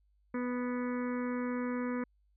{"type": "harmonic tone", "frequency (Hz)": 246.9, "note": "B3", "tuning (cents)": 0, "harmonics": [1, 2, 4, 5, 6, 7, 8, 9], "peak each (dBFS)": [-33, -39, -45, -47, -49, -50, -51, -52], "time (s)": [0.34, 2.04], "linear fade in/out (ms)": 5, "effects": ["added 50 Hz sine -67 dBFS peak until 2.36 s"]}